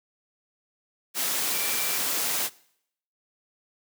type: tone in noise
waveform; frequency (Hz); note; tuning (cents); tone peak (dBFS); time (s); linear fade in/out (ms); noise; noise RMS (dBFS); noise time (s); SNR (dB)
sine; 2344; D7; -4; -37; 1.49-1.99; 50; white; -27; 1.14-2.5; -13
effects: noise-tail reverb RT60 0.7 s tail -22 dB re dry + high-pass 200 Hz 12 dB/octave